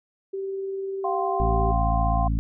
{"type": "tone with tremolo", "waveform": "sine", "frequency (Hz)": 388.5, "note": "G4", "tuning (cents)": -16, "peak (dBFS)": -26, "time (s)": [0.33, 1.72], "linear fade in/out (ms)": 10, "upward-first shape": "triangle", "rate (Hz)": 20, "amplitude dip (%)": 25}
{"type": "chord", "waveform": "sine", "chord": "F suspended second", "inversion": "none", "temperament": "equal with one note detuned", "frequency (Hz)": [698.5, 769.2, 1046.5], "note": ["F5", "G5", "C6"], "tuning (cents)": [0, -33, 0], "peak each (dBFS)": [-26, -29, -29], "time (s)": [1.04, 2.28], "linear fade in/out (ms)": 5}
{"type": "harmonic tone", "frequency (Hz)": 55.5, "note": "A1", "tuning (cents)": 16, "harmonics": [1, 2, 3, 4, 5], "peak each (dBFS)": [-22, -28, -32, -34, -36], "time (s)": [1.4, 2.39], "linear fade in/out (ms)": 0}
{"effects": []}